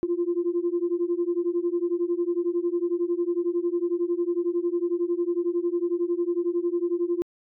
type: beating tone pair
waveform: sine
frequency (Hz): 341.8 / 352.8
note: F4 / F4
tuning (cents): -37 / +18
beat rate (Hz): 11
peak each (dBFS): -25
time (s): 0.03-7.22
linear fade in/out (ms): 0
effects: tanh soft clip ceiling -16 dBFS